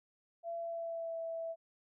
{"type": "tone with pitch glide", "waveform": "sine", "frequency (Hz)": [676, 659.4], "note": ["E5", "E5"], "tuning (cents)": [43, 0], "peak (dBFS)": -37, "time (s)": [0.43, 1.56], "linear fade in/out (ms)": 50, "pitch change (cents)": -43, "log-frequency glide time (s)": [0.54, 1.18], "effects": []}